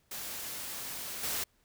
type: noise with level steps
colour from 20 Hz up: white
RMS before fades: -40 / -34 dBFS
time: 0.11-1.44 s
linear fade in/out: 5 ms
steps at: 1.23 s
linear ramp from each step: 5 ms
effects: pink hiss -71 dBFS RMS until 1.64 s